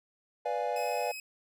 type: chord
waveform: triangle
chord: B diminished seventh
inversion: none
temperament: equal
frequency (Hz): 493.9 / 587.3 / 698.5 / 830.6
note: B4 / D5 / F5 / Ab5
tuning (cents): 0 / 0 / 0 / 0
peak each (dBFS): -33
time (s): 0.45-1.12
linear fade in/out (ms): 10
type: tone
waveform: sawtooth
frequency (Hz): 2543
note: D#7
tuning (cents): +37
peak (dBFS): -36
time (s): 0.76-1.2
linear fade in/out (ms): 2
effects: none